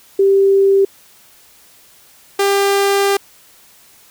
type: tone pair in turn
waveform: sine / sawtooth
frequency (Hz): 392 / 397.9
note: G4 / G4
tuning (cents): 0 / +26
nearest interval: unison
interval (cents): 26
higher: second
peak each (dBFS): -8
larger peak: neither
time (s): 0.19-0.85 / 2.39-3.17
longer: second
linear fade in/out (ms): 5
effects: white hiss -47 dBFS RMS until 4.1 s